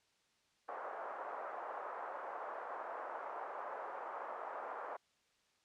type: band-pass noise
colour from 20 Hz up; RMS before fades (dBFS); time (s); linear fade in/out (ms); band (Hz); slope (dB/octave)
pink; -45; 0.68-4.97; 10; 560 to 1300; 24
effects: white hiss -75 dBFS RMS until 5.64 s + low-pass 6000 Hz 12 dB/octave